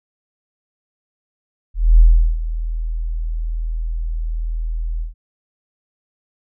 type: tone with ADSR envelope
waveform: sine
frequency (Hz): 40.55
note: E1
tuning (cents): -28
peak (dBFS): -4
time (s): 1.74-5.14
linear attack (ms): 250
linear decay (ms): 380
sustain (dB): -15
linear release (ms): 130
effects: none

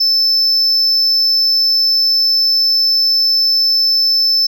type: tone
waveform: sine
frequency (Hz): 5274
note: E8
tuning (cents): 0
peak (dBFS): -7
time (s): 0-4.47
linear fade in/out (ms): 10
effects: tanh soft clip ceiling -9 dBFS

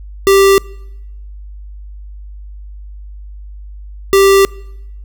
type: tone bursts at uneven times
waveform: square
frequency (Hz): 392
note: G4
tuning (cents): 0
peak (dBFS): -6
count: 2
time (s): 0.27-0.58 / 4.13-4.45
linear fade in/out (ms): 0
effects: noise-tail reverb RT60 0.9 s tail -24 dB re dry + added 50 Hz sine -28 dBFS peak until 5.04 s

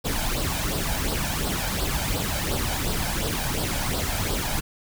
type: noise with flanger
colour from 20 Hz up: pink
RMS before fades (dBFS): -26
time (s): 0.04-4.61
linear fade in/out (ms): 20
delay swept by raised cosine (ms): 0.22 to 1.32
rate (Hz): 2.8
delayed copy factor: +0.6
effects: none

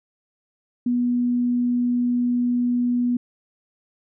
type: tone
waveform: sine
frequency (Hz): 243.9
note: B3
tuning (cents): -21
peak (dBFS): -18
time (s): 0.86-3.17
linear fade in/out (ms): 5
effects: none

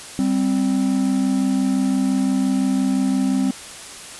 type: tone pair together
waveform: triangle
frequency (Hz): 195.77 / 261.6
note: G3 / C4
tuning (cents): -2 / 0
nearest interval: perfect fourth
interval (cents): 502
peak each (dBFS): -19 / -16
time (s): 0.19-3.51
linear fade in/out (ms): 0
effects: white hiss -36 dBFS RMS until 4.19 s + resampled to 24000 Hz

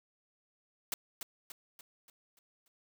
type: noise with echo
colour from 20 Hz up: white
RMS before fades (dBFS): -35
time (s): 0.92-0.94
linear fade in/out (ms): 2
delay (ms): 290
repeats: 6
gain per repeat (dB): -6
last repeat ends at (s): 2.68
effects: none

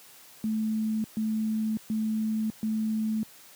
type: tone bursts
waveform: sine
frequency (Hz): 218.3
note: A3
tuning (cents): -13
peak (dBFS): -25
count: 4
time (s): 0.44-3.23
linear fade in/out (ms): 0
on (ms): 600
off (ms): 130
effects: white hiss -52 dBFS RMS until 3.55 s + high-pass 100 Hz 12 dB/octave

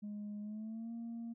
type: tone with pitch glide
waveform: sine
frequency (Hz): 207.7 to 231.8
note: G#3 to A#3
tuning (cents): 0 to -10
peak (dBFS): -39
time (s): 0.02-1.34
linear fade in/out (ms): 20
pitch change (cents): +190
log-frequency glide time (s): 0.41-0.92
effects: tanh soft clip ceiling -39 dBFS

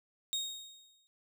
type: tone with exponential decay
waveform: 30% pulse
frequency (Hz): 3729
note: A#7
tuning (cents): 0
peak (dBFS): -28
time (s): 0.33-1.07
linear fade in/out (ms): 0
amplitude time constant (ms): 160
effects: none

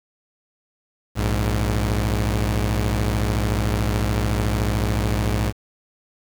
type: tone pair together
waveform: sawtooth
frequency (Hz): 59.25 / 104.8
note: A#1 / G#2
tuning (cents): +29 / +16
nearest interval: minor seventh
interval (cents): 987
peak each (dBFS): -18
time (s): 1.15-5.53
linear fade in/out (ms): 50
effects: 7-bit

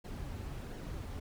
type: noise with flanger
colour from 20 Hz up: brown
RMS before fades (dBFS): -42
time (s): 0.04-1.2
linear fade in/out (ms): 10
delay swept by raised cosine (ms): 0.81 to 6.41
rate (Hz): 1.4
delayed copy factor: -0.5
effects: none

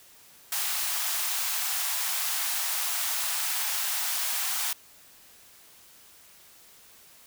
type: high-pass noise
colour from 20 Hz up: white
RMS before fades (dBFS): -29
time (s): 0.52-4.73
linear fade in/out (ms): 2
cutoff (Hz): 690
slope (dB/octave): 48
effects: white hiss -54 dBFS RMS until 7.26 s

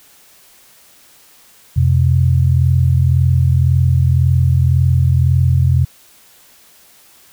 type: tone pair together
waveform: sine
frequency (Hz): 87.31 / 129.19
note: F2 / C3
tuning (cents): 0 / -22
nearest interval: perfect fifth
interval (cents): 678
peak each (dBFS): -12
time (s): 1.76-5.85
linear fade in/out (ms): 10
effects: white hiss -47 dBFS RMS until 7.32 s

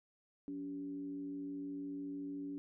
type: tone with frequency modulation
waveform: sine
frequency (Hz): 284.6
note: C#4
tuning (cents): +46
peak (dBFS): -40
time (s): 0.48-2.58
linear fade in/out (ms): 0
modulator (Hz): 106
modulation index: 0.39
effects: none

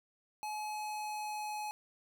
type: tone with pitch glide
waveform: square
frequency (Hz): 850 to 845.1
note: G#5 to G#5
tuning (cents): +40 to +30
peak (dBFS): -38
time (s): 0.43-1.71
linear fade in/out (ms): 0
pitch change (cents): -10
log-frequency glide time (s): 0.7-1.59
effects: none

